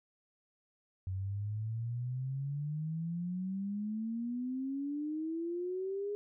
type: exponential sweep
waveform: sine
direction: up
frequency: 92.5 to 415.3 Hz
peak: -34 dBFS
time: 1.07-6.15 s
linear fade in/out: 0 ms
effects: none